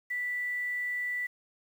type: tone with quantisation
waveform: sine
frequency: 1970 Hz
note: B6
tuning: 5 cents flat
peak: -30 dBFS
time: 0.1-1.27 s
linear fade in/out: 10 ms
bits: 9
effects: none